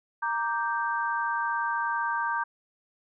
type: chord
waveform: sine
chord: G minor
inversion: first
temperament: equal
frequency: 932.3 / 1174.7 / 1568 Hz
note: Bb5 / D6 / G6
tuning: 0 / 0 / 0 cents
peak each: -29 / -32 / -30 dBFS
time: 0.22-2.44 s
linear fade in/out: 10 ms
effects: none